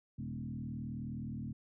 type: tone with frequency modulation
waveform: sine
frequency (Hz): 174.61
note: F3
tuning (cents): 0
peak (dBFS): -38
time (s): 0.18-1.53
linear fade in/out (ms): 10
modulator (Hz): 39.3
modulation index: 2.1
effects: none